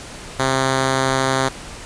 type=tone; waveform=5% pulse; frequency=132.6 Hz; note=C3; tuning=23 cents sharp; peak=-5 dBFS; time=0.39-1.49 s; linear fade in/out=10 ms; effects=pink hiss -35 dBFS RMS until 1.85 s + resampled to 22050 Hz